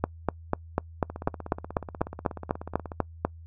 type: two click trains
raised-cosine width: 1 ms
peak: -22 / -9 dBFS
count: 31 / 14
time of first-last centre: 1.1-2.918 / 0.04-3.25 s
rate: 16.5 / 4.05 Hz
effects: noise-tail reverb RT60 0.1 s tail -26 dB re dry + added 82 Hz sine -43 dBFS peak until 3.46 s